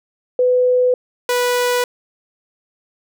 sine / sawtooth tone pair in turn, 500 / 491.4 Hz, B4 / B4, +21 / -9 cents, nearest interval unison, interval 30 cents, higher first, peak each -11 dBFS, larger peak neither, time 0.39-0.94 / 1.29-1.84 s, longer neither, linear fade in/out 2 ms, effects none

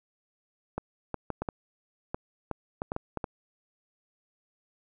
clicks, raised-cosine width 1 ms, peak -17 dBFS, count 12, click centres 0.78 / 1.143 / 1.303 / 1.42 / 1.488 / 2.145 / 2.513 / 2.819 / 2.919 / 2.964 / 3.173 / 3.242 s, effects none

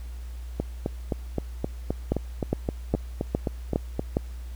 two click trains, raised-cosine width 2 ms, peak -12 / -9 dBFS, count 14 / 6, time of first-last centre 0.6-3.994 / 2.12-4.169 s, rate 3.83 / 2.44 Hz, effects added 60 Hz sine -34 dBFS peak until 4.55 s + pink hiss -54 dBFS RMS until 4.55 s

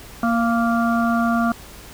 harmonic tone with a mistuned harmonic, 233.1 Hz, A#3, in tune, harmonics 1 / 3 / 5 / 6, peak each -18 / -23 / -25 / -26 dBFS, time 0.23-1.52 s, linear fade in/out 2 ms, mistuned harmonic 3, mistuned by -21 cents, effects added 50 Hz sine -44 dBFS peak until 1.93 s + pink hiss -41 dBFS RMS until 1.93 s

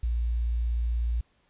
sine tone with quantisation, 58.27 Hz, A#1, in tune, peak -24 dBFS, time 0.03-1.21 s, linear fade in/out 5 ms, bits 9, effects pink hiss -68 dBFS RMS until 1.49 s + resampled to 8000 Hz

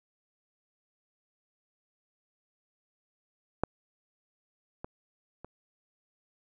clicks, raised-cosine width 1 ms, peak -12 / -24 / -29 dBFS, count 3, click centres 3.636 / 4.845 / 5.446 s, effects none

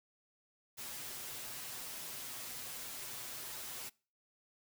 white noise with comb filter, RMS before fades -45 dBFS, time 0.77-3.9 s, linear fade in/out 20 ms, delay 8 ms, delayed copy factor +0.65, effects noise-tail reverb RT60 0.4 s tail -25 dB re dry

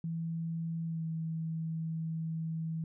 sine tone with pitch glide, 164.81 to 161.79 Hz, E3 to E3, 0 to -32 cents, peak -33 dBFS, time 0.04-2.84 s, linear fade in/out 2 ms, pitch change -32 cents, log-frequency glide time 0.85-1.04 s, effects none

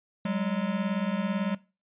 square beating tone pair, 187.2 / 205.2 Hz, F#3 / G#3, +20 / -21 cents, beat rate 18 Hz, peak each -30 dBFS, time 0.25-1.55 s, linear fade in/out 5 ms, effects noise-tail reverb RT60 0.3 s tail -20 dB re dry + resampled to 8000 Hz

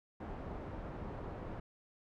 pink low-pass noise, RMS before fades -44 dBFS, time 0.2-1.6 s, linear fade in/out 5 ms, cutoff 1000 Hz, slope 12 dB/octave, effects none

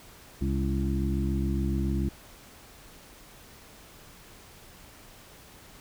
harmonic tone with a mistuned harmonic, 67.1 Hz, C2, 44 cents sharp, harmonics 1 / 2 / 3 / 4 / 5, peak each -28 / -32 / -31 / -36 / -35 dBFS, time 0.41-2.09 s, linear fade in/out 5 ms, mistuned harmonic 4, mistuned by +51 cents, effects pink hiss -51 dBFS RMS until 5.8 s

